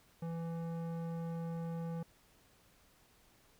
square tone with low-pass filter, 166.5 Hz, E3, 18 cents sharp, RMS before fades -40 dBFS, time 0.22-2.03 s, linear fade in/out 5 ms, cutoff 900 Hz, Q 0.81, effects pink hiss -67 dBFS RMS until 3.59 s

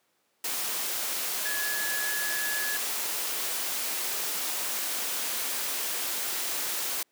sine tone in noise, 1694 Hz, G#6, 34 cents sharp, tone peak -31 dBFS, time 1.45-2.77 s, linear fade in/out 5 ms, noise white, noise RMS -31 dBFS, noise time 0.44-7.03 s, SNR -3 dB, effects pink hiss -71 dBFS RMS until 7.11 s + high-pass 300 Hz 12 dB/octave

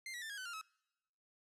sawtooth tone with pitch steps, 2093 / 1930.4 / 1780.4 / 1642.1 / 1514.6 / 1396.9 / 1288.4 Hz, C7 / B6 / A6 / G#6 / F#6 / F6 / E6, 0 / -40 / +20 / -20 / +40 / 0 / -40 cents, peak -40 dBFS, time 0.06-0.613 s, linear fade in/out 2 ms, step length 79 ms, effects noise-tail reverb RT60 1.0 s tail -25 dB re dry + low-pass 11000 Hz 12 dB/octave

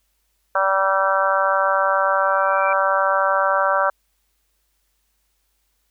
harmonic tone, 193.2 Hz, G3, 25 cents flat, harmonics 3 / 4 / 5 / 6 / 7 / 8, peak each -21 / -25 / -23 / -23 / -22 / -24 dBFS, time 0.55-3.9 s, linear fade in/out 5 ms
sine tone with exponential growth, 2349 Hz, D7, in tune, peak -24 dBFS, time 2.17-2.73 s, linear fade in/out 5 ms, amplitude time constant 120 ms
effects added 50 Hz sine -69 dBFS peak until 5.9 s + white hiss -69 dBFS RMS until 5.9 s

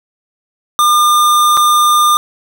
square tone with dropouts, 1204 Hz, D6, 43 cents sharp, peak -8 dBFS, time 0.79-2.17 s, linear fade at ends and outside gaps 0 ms, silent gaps 1.57-1.574 s, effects none

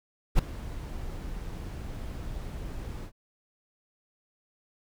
brown noise with ADSR envelope, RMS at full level -18 dBFS, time 0.35-3.12 s, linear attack 39 ms, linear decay 5 ms, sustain -19 dB, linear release 81 ms, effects none

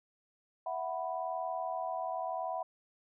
sine chord, E suspended second, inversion none, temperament equal, 659.3 / 740 / 987.8 Hz, E5 / F#5 / B5, 0 / 0 / 0 cents, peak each -38 / -37 / -40 dBFS, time 0.66-2.63 s, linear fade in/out 5 ms, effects none

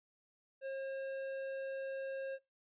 sine tone with tanh clipping, 538 Hz, C5, 48 cents sharp, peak -40 dBFS, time 0.61-2.39 s, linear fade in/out 50 ms, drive 11 dB, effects noise-tail reverb RT60 0.2 s tail -23 dB re dry + resampled to 8000 Hz

